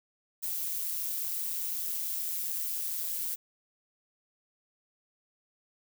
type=noise with amplitude modulation; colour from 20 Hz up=violet; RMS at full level=-31 dBFS; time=0.42-3.36 s; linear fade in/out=20 ms; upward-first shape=sine; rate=168 Hz; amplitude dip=60%; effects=none